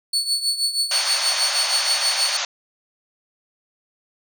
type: tone with tremolo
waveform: 35% pulse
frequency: 4435 Hz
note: C#8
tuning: in tune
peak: -15 dBFS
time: 0.13-2.37 s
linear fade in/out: 5 ms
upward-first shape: triangle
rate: 6.3 Hz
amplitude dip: 80%
type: band-pass noise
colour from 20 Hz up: white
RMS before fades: -25 dBFS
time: 0.91-2.45 s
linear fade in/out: 2 ms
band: 550 to 6700 Hz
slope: 96 dB/octave
effects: none